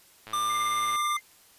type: click train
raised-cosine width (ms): 0.3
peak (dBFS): -26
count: 76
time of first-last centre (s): 0.27-0.958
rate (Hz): 109
type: tone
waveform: square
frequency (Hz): 1193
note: D6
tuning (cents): +27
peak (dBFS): -26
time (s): 0.33-1.17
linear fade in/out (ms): 5
type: tone with tremolo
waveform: triangle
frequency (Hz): 2093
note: C7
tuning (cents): 0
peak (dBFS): -30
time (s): 0.49-1.21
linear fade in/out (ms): 20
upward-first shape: sine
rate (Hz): 18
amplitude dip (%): 80
effects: white hiss -57 dBFS RMS until 1.58 s + resampled to 32000 Hz